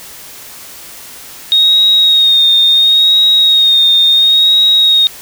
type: tone with vibrato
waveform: sine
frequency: 3729 Hz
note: A#7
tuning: in tune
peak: -5 dBFS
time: 1.52-5.07 s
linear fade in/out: 0 ms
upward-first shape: sine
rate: 0.72 Hz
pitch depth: 33 cents each way
effects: white hiss -32 dBFS RMS until 5.21 s

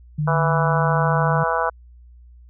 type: tone with vibrato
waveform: sine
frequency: 150.6 Hz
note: D3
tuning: 44 cents sharp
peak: -19 dBFS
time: 0.18-1.44 s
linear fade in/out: 10 ms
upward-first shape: triangle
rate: 14 Hz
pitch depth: 18 cents each way
type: harmonic tone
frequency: 164.81 Hz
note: E3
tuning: in tune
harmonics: 3 / 4 / 5 / 6 / 7 / 8 / 9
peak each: -26 / -25 / -27 / -24 / -27 / -28 / -27 dBFS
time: 0.27-1.7 s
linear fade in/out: 10 ms
effects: added 60 Hz sine -43 dBFS peak until 2.49 s

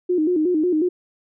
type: tone with vibrato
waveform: sine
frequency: 333.6 Hz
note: E4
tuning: 21 cents sharp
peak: -16 dBFS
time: 0.09-0.89 s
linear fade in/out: 10 ms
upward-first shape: square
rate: 5.5 Hz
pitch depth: 130 cents each way
effects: none

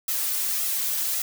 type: noise with flanger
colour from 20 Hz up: blue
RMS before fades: -26 dBFS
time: 0.08-1.22 s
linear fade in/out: 2 ms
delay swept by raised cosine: 1.5 to 3.4 ms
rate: 1.8 Hz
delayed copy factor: +0.65
effects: none

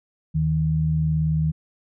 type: tone pair together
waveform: sine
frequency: 77.89 / 156.5 Hz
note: D#2 / D#3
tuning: +2 / +10 cents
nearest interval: octave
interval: 1208 cents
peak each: -26 / -19 dBFS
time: 0.34-1.52 s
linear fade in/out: 20 ms
effects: none

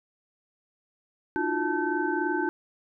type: tone cluster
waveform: sine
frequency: 302.1 / 339.5 / 362.7 / 876 / 1534 Hz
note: D4 / F4 / F#4 / A5 / G6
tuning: +49 / -49 / -34 / -8 / -38 cents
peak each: -31 dBFS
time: 1.36-2.49 s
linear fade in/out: 0 ms
effects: none

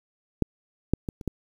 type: clicks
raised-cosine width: 3 ms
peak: -8 / -7 / -17 / -26 / -14 dBFS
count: 5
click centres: 0.423 / 0.936 / 1.088 / 1.212 / 1.277 s
effects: 8-bit

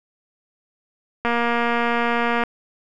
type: click train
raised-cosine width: 0.5 ms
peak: -7 dBFS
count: 281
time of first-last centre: 1.25-2.436 s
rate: 236 Hz
effects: none

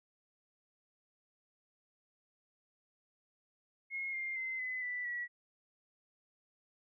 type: tone with pitch steps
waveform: sine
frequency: 2159 / 2112 / 2066 / 2021 / 1977.5 / 1934.6 Hz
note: C#7 / C7 / C7 / B6 / B6 / B6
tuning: -46 / +16 / -22 / +39 / +2 / -36 cents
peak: -36 dBFS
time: 3.9-5.28 s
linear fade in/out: 50 ms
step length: 230 ms
effects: none

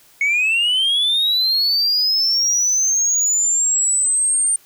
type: linear sweep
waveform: sine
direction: up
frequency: 2195 to 8870 Hz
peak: -12 dBFS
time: 0.21-4.56 s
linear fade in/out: 2 ms
effects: tanh soft clip ceiling -13 dBFS + white hiss -51 dBFS RMS until 4.65 s

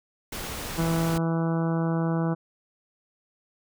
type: noise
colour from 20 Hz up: pink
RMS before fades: -34 dBFS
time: 0.32-1.18 s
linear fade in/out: 5 ms
type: harmonic tone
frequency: 164.81 Hz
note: E3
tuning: in tune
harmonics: 1 / 2 / 3 / 4 / 5 / 6 / 7 / 8 / 9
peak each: -24 / -30 / -34 / -36 / -38 / -40 / -41 / -42 / -43 dBFS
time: 0.77-2.35 s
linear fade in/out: 20 ms
effects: none

